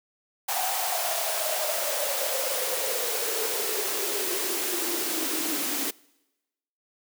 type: noise with high-pass filter sweep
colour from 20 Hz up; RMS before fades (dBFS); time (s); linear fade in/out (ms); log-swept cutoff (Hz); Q
white; -28; 0.48-5.91; 10; 770 to 280; 8.7
effects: noise-tail reverb RT60 1.0 s tail -24 dB re dry